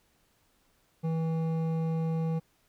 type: tone with hard clipping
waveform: triangle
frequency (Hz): 162.3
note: E3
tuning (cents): -27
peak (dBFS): -29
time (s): 1.03-2.4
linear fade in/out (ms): 20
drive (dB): 14
effects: pink hiss -69 dBFS RMS until 2.68 s